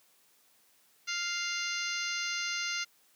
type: harmonic tone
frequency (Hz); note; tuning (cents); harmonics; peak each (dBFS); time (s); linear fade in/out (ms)
698.5; F5; 0; 2 / 3 / 4 / 5 / 6 / 7 / 8 / 9; -38 / -37 / -39 / -45 / -41 / -41 / -45 / -41; 1.07-2.85; 20
effects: white hiss -66 dBFS RMS until 3.15 s + high-pass 150 Hz 12 dB/octave